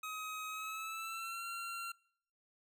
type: tone with pitch glide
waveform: 25% pulse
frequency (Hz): 1265 to 1371.5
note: D#6 to F6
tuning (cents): +28 to -32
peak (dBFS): -37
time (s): 0.03-1.92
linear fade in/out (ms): 5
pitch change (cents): +140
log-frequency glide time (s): 0.48-1.46
effects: noise-tail reverb RT60 0.6 s tail -23 dB re dry